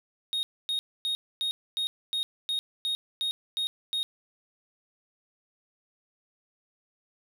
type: tone bursts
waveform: triangle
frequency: 3729 Hz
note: A#7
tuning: in tune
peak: -25 dBFS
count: 11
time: 0.33-4.03 s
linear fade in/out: 0 ms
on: 100 ms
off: 260 ms
effects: none